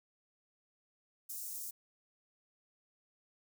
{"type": "high-pass noise", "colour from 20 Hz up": "white", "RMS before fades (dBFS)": -43, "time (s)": [1.29, 1.71], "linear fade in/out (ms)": 10, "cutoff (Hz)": 6400, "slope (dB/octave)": 24, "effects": []}